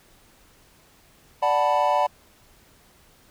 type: chord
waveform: triangle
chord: B minor seventh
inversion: first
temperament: equal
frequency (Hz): 587.3 / 740 / 880 / 987.8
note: D5 / F#5 / A5 / B5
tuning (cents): 0 / 0 / 0 / 0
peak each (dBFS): -22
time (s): 1.42-2.07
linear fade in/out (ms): 10
effects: pink hiss -56 dBFS RMS until 3.3 s